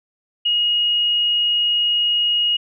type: tone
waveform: sine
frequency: 2880 Hz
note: F#7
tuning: 47 cents flat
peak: -15 dBFS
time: 0.45-2.57 s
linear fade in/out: 10 ms
effects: none